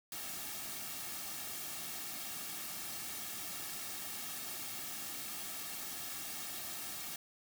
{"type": "noise with comb filter", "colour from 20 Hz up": "white", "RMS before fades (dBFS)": -43, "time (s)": [0.12, 7.16], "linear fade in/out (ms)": 2, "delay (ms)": 2, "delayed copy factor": -0.6, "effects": []}